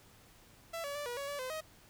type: tone with pitch steps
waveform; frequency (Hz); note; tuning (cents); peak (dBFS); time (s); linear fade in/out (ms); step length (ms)
sawtooth; 666 / 569 / 584 / 482.8 / 561 / 574 / 513 / 629; E5 / C#5 / D5 / B4 / C#5 / D5 / C5 / D#5; +18 / +45 / -10 / -39 / +21 / -40 / -34 / +19; -34; 0.73-1.61; 10; 110
effects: added 109 Hz sine -68 dBFS peak until 1.89 s + pink hiss -61 dBFS RMS until 1.89 s